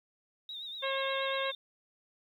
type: tone with vibrato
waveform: sine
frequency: 3729 Hz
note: A#7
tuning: in tune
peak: -39 dBFS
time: 0.49-1.55 s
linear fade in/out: 2 ms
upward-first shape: triangle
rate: 8.4 Hz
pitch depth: 88 cents each way
type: harmonic tone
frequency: 540 Hz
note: C#5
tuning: 45 cents flat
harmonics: 1 / 2 / 3 / 4 / 5 / 6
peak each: -34 / -37 / -39 / -40 / -41 / -42 dBFS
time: 0.82-1.52 s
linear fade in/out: 20 ms
effects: 11-bit